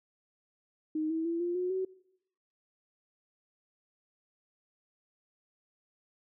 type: tone with pitch steps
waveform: sine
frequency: 311.1 / 323.2 / 335.7 / 348.8 / 362.3 / 376.4 Hz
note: D#4 / E4 / E4 / F4 / F#4 / F#4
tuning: 0 / -34 / +32 / -2 / -36 / +30 cents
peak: -29 dBFS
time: 0.95-1.85 s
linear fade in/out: 5 ms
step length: 150 ms
effects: noise-tail reverb RT60 0.8 s tail -23 dB re dry